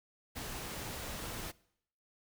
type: noise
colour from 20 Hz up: pink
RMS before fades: -42 dBFS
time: 0.35-1.52 s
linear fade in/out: 20 ms
effects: noise-tail reverb RT60 0.7 s tail -22 dB re dry